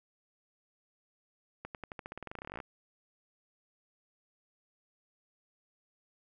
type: accelerating click train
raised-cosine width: 0.5 ms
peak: -26 dBFS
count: 23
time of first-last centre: 1.65-2.602 s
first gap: 98 ms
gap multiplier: 0.91
effects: none